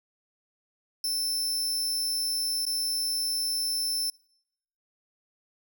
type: tone with dropouts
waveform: sawtooth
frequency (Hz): 5320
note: E8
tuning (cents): +15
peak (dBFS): -24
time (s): 1.04-4.1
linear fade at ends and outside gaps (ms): 2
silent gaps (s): 2.653-2.665
effects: noise-tail reverb RT60 0.8 s tail -25 dB re dry